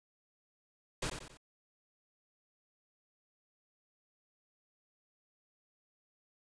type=noise with echo; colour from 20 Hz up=pink; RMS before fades=-36 dBFS; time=1.02-1.1 s; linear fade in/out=5 ms; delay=91 ms; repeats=3; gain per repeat=-7 dB; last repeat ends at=1.373 s; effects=resampled to 22050 Hz